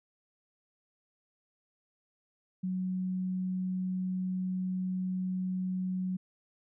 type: tone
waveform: sine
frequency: 185 Hz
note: F#3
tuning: in tune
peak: -30 dBFS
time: 2.63-6.17 s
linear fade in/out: 10 ms
effects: none